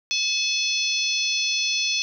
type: harmonic tone with a mistuned harmonic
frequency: 858 Hz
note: A5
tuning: 44 cents flat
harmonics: 3 / 4 / 5 / 6 / 7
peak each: -26 / -27 / -28 / -29 / -29 dBFS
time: 0.11-2.02 s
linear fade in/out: 0 ms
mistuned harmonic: 6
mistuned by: +37 cents
effects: none